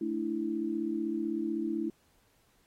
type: chord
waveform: sine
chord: A suspended fourth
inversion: none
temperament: equal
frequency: 220 / 293.7 / 329.6 Hz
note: A3 / D4 / E4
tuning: 0 / 0 / 0 cents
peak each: -36 / -36 / -32 dBFS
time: 0.01-1.9 s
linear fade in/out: 5 ms
effects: pink hiss -69 dBFS RMS until 2.66 s + AAC 48 kbps